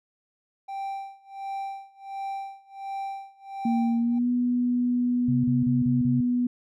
triangle tone with tremolo, 784 Hz, G5, in tune, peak -27 dBFS, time 0.68-4.19 s, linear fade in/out 10 ms, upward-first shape sine, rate 1.4 Hz, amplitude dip 95%
sine tone with pitch glide, 233.1 to 245.3 Hz, A#3 to B3, 0 to -12 cents, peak -21 dBFS, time 3.65-6.47 s, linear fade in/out 5 ms, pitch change +88 cents, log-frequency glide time 3.98-4.29 s
sine tone bursts, 131.9 Hz, C3, 14 cents sharp, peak -24 dBFS, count 5, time 5.28-6.208 s, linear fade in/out 5 ms, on 160 ms, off 32 ms
effects none

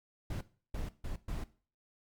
brown noise bursts at uneven times, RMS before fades -37 dBFS, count 4, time 0.3-0.41 / 0.74-0.89 / 1.04-1.16 / 1.28-1.44 s, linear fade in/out 5 ms, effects noise-tail reverb RT60 0.4 s tail -17 dB re dry + MP3 96 kbps

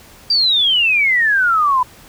sine exponential sweep, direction down, 4773 to 985 Hz, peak -11 dBFS, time 0.3-1.83 s, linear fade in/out 5 ms, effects pink hiss -43 dBFS RMS until 2.08 s

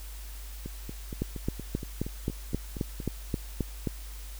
two click trains, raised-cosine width 3 ms, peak -24 / -15 dBFS, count 11 / 11, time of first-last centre 0.66-3.002 / 1.22-3.873 s, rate 4.27 / 3.77 Hz, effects added 50 Hz sine -39 dBFS peak until 4.39 s + white hiss -49 dBFS RMS until 4.39 s

